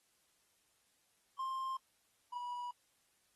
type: tone pair in turn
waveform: triangle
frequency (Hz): 1056 / 974.2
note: C6 / B5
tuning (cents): +16 / -24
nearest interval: minor second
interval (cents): 140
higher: first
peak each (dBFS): -35 / -38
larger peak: first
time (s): 1.39-1.77 / 2.33-2.71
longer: neither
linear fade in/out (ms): 5
effects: white hiss -75 dBFS RMS until 3.35 s + AAC 32 kbps